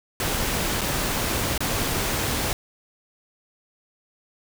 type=noise with dropouts; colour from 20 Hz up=pink; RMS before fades=-25 dBFS; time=0.2-2.53 s; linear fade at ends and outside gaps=1 ms; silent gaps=0.81-0.815 / 1.578-1.605 s; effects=none